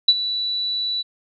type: tone with ADSR envelope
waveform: sine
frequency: 3951 Hz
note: B7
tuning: in tune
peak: -7 dBFS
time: 0.08-1.03 s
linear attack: 6 ms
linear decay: 46 ms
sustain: -14 dB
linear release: 24 ms
effects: none